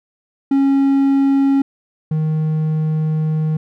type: tone pair in turn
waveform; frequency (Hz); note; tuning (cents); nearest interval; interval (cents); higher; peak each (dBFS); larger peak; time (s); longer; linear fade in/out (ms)
triangle; 274.4 / 156.15; C#4 / D#3; -17 / +7; minor seventh; 976; first; -9 / -13; first; 0.51-1.62 / 2.11-3.57; second; 5
effects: none